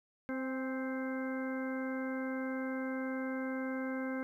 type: harmonic tone with a mistuned harmonic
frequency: 261.6 Hz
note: C4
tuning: in tune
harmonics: 1 / 2 / 3 / 4 / 5 / 6 / 8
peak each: -36 / -41 / -51 / -50 / -51 / -45 / -49 dBFS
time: 0.29-4.23 s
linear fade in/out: 0 ms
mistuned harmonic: 3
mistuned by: +40 cents
effects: 12-bit